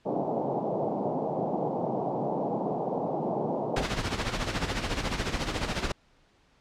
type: band-pass noise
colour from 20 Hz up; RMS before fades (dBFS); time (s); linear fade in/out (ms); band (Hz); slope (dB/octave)
white; -30; 0.05-3.84; 20; 130 to 840; 48
type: noise with tremolo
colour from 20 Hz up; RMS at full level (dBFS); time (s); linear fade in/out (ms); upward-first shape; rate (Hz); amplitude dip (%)
pink; -27; 3.76-5.92; 5; sine; 14; 65
effects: pink hiss -64 dBFS RMS until 6.6 s + low-pass 5000 Hz 12 dB/octave